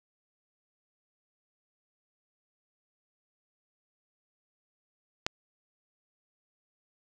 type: click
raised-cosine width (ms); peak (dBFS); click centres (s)
0.2; -10; 5.265
effects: none